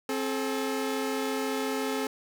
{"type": "tone pair together", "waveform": "sawtooth", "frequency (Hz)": [265.4, 430.9], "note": ["C4", "A4"], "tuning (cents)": [25, -36], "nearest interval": "minor sixth", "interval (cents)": 839, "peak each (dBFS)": -27, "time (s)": [0.09, 2.07], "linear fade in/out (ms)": 2, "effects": []}